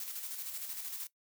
blue noise with tremolo, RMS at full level -40 dBFS, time 0-1.07 s, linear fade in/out 2 ms, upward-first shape square, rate 13 Hz, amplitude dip 40%, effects noise-tail reverb RT60 0.1 s tail -18 dB re dry

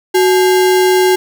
sine tone with sample-and-hold, 370 Hz, F#4, in tune, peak -7 dBFS, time 0.14-1.16 s, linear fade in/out 10 ms, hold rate 1225 Hz, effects none

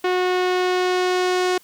sawtooth tone with low-pass filter sweep, 364.7 Hz, F#4, 25 cents flat, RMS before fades -20 dBFS, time 0.04-1.58 s, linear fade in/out 5 ms, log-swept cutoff 3200 to 6900 Hz, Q 0.86, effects white hiss -53 dBFS RMS until 1.63 s

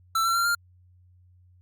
square tone with pitch steps, 1333 / 1354.7 / 1376.8 / 1399.3 Hz, E6 / E6 / F6 / F6, +19 / +47 / -25 / +3 cents, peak -22 dBFS, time 0.15-0.55 s, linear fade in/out 5 ms, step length 100 ms, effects added 90 Hz sine -54 dBFS peak until 1.61 s + Opus 48 kbps

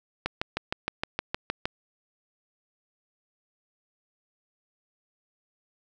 click train, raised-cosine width 0.3 ms, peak -11 dBFS, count 10, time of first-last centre 0.26-1.655 s, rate 6.45 Hz, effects none

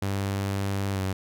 sawtooth tone with pitch glide, 98.6 to 94.97 Hz, G2 to F#2, +11 to +46 cents, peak -22 dBFS, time 0.02-1.13 s, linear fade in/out 5 ms, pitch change -65 cents, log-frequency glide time 0.92-1.01 s, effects none

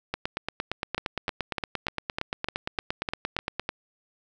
two click trains, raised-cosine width 0.3 ms, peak -12 / -12 dBFS, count 10 / 31, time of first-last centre 0.98-3.691 / 0.14-3.596 s, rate 3.32 / 8.68 Hz, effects none

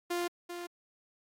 sawtooth tone with echo, 349.2 Hz, F4, in tune, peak -27 dBFS, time 0.1-0.28 s, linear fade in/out 10 ms, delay 390 ms, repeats 1, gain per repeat -8 dB, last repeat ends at 0.67 s, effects AAC 48 kbps

